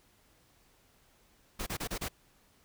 pink noise bursts, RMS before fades -36 dBFS, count 5, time 1.59-2.086 s, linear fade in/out 10 ms, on 76 ms, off 29 ms, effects pink hiss -66 dBFS RMS until 2.64 s

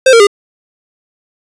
square tone with pitch steps, 523.3 / 460.9 / 405.9 Hz, C5 / A#4 / G#4, 0 / -20 / -40 cents, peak -3 dBFS, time 0.06-0.27 s, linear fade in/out 5 ms, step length 70 ms, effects resampled to 22050 Hz + 7-bit

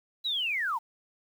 sine linear sweep, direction down, 4005 to 830.6 Hz, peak -27 dBFS, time 0.24-0.79 s, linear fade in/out 20 ms, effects 9-bit

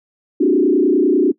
sine tone with frequency modulation, 329.6 Hz, E4, in tune, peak -10 dBFS, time 0.4-1.32 s, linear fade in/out 10 ms, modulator 30.1 Hz, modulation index 2.1, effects noise-tail reverb RT60 0.1 s tail -19 dB re dry

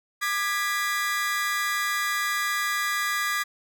40% pulse chord, G# diminished, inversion second, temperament equal with one note detuned, 1196.6 / 1661.2 / 1975.5 Hz, D6 / G#6 / B6, +32 / 0 / 0 cents, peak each -28 dBFS, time 0.21-3.44 s, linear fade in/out 20 ms, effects none

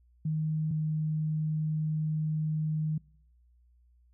sine tone pair in turn, 155.8 / 155.05 Hz, D#3 / D#3, +3 / -6 cents, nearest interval unison, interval 9 cents, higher first, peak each -27 dBFS, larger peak neither, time 0.25-0.71 / 0.71-2.98 s, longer second, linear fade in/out 5 ms, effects noise-tail reverb RT60 0.7 s tail -26 dB re dry + added 60 Hz sine -60 dBFS peak until 4.13 s

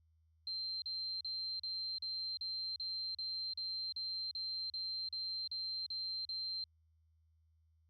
sine tone bursts, 4139 Hz, C8, 20 cents flat, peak -38 dBFS, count 16, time 0.47-6.64 s, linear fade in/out 2 ms, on 350 ms, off 38 ms, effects added 80 Hz sine -69 dBFS peak until 7.89 s

